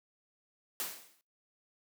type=noise with exponential decay; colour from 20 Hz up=white; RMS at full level=-34 dBFS; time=0.8-1.21 s; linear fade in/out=0 ms; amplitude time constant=89 ms; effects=noise-tail reverb RT60 0.3 s tail -24 dB re dry + high-pass 200 Hz 12 dB/octave